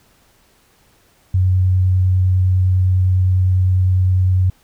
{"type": "tone with vibrato", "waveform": "sine", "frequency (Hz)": 92.5, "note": "F#2", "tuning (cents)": 0, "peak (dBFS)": -11, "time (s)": [1.34, 4.5], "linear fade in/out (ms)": 5, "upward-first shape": "sine", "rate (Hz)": 9.9, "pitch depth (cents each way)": 9, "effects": ["pink hiss -55 dBFS RMS until 4.63 s"]}